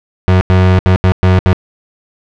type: tone bursts at uneven times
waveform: 35% pulse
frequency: 92.5 Hz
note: F#2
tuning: in tune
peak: -4 dBFS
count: 6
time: 0.28-0.41 / 0.5-0.79 / 0.86-0.96 / 1.04-1.12 / 1.23-1.39 / 1.46-1.53 s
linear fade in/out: 0 ms
effects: low-pass 3000 Hz 12 dB/octave